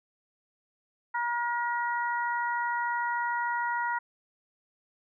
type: harmonic tone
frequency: 476.6 Hz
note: A#4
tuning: 38 cents sharp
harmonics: 2 / 3 / 4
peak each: -29 / -33 / -35 dBFS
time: 1.14-3.99 s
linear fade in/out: 10 ms
effects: none